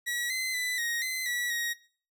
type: tone with pitch steps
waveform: sawtooth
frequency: 1926 / 2052 / 1996 / 1878 / 2045 / 1941 / 1886 Hz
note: B6 / C7 / B6 / A#6 / C7 / B6 / A#6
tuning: -44 / -34 / +18 / +12 / -40 / -31 / +20 cents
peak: -26 dBFS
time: 0.06-1.74 s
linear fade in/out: 20 ms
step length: 240 ms
effects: noise-tail reverb RT60 0.4 s tail -17 dB re dry